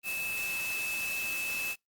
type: tone in noise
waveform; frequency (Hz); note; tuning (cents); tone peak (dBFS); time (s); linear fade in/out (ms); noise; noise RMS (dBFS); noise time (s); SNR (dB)
sine; 2614; E7; -15; -32; 0.03-1.76; 50; white; -39; 0.03-1.76; +4
effects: noise-tail reverb RT60 0.2 s tail -25 dB re dry + Opus 32 kbps